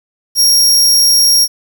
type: tone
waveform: sawtooth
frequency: 5588 Hz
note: F8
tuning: in tune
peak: -4 dBFS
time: 0.35-1.48 s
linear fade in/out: 50 ms
effects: 7-bit